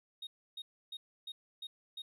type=tone bursts; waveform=triangle; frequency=3729 Hz; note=A#7; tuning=in tune; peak=-39 dBFS; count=6; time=0.22-2.02 s; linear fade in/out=5 ms; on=50 ms; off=300 ms; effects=tanh soft clip ceiling -35 dBFS